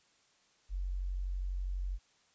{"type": "tone", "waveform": "sine", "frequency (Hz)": 46.1, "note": "F#1", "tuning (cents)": -6, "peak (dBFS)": -33, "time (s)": [0.69, 1.99], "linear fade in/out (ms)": 50, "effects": ["white hiss -69 dBFS RMS until 2.34 s", "resampled to 16000 Hz"]}